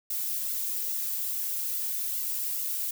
violet noise with flanger, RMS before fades -31 dBFS, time 0.1-2.91 s, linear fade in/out 5 ms, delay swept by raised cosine 1.4 to 2.8 ms, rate 2.4 Hz, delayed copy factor +0.8, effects none

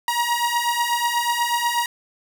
sawtooth beating tone pair, 946 / 954.2 Hz, A#5 / A#5, +25 / +40 cents, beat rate 8.2 Hz, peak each -20 / -18 dBFS, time 0.08-1.86 s, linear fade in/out 2 ms, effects none

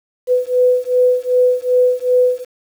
sine beating tone pair, 498.4 / 501 Hz, B4 / B4, +16 / +25 cents, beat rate 2.6 Hz, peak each -14 dBFS, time 0.27-2.45 s, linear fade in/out 50 ms, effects 7-bit

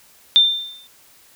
sine tone with exponential decay, 3586 Hz, A7, 32 cents sharp, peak -6 dBFS, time 0.36-0.87 s, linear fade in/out 0 ms, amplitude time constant 110 ms, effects white hiss -51 dBFS RMS until 1.35 s

